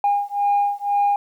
sine beating tone pair, 811 / 813 Hz, G#5 / G#5, -41 / -37 cents, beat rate 2 Hz, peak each -19 dBFS, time 0.04-1.16 s, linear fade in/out 2 ms, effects tanh soft clip ceiling -12 dBFS + 9-bit

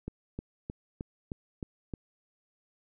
click train, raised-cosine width 3 ms, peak -23 dBFS, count 7, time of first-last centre 0.08-1.938 s, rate 3.23 Hz, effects none

